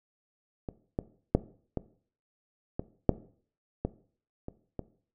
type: clicks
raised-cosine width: 2 ms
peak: -22 / -16 / -7 / -17 / -18 / -6 / -15 / -24 / -21 dBFS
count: 9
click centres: 0.688 / 0.989 / 1.35 / 1.773 / 2.795 / 3.093 / 3.85 / 4.484 / 4.793 s
effects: noise-tail reverb RT60 0.5 s tail -17 dB re dry